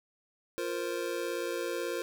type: chord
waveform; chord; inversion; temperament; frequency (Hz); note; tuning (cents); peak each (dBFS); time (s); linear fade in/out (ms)
square; F suspended fourth; none; just; 349.2 / 465.6 / 523.8; F4 / Bb4 / C5; 0 / -2 / +2; -37 / -37 / -38; 0.58-2.02; 0
effects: none